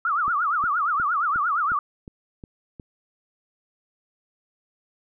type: tone with vibrato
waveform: sine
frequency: 1272 Hz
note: D#6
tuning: 38 cents sharp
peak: -20 dBFS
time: 0.05-1.79 s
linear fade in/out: 2 ms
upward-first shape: triangle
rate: 8.6 Hz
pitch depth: 250 cents each way
type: click train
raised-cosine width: 3 ms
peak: -26 dBFS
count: 8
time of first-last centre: 0.28-2.798 s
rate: 2.78 Hz
effects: none